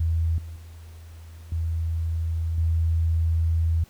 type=tone with level steps; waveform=sine; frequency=82 Hz; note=E2; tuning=9 cents flat; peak=-20 / -34 / -40 / -23 / -19 dBFS; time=0-3.84 s; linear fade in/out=5 ms; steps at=0.38 / 0.56 / 1.52 / 2.58 s; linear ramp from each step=2 ms; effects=pink hiss -55 dBFS RMS until 3.89 s